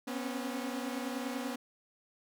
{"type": "tone cluster", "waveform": "sawtooth", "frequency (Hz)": [244.4, 265.3, 275.3], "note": ["B3", "C4", "C#4"], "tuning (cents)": [-18, 24, -12], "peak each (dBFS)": [-34, -38, -36], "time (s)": [0.07, 1.56], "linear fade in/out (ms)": 10, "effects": []}